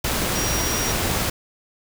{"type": "tone in noise", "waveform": "sine", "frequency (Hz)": 5700, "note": "F8", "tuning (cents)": 34, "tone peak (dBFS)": -27, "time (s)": [0.35, 0.92], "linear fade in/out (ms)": 5, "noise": "pink", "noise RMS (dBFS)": -23, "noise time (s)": [0.04, 1.3], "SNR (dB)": -7, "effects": []}